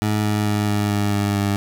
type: tone with pitch steps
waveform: 20% pulse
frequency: 106 / 105.15 / 104.3 / 103.46 / 102.63 / 101.8 / 100.98 Hz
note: G#2 / G#2 / G#2 / G#2 / G#2 / G#2 / G#2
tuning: +36 / +22 / +8 / -6 / -20 / -34 / -48 cents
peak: -13 dBFS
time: 0.02-1.56 s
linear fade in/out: 0 ms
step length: 220 ms
effects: none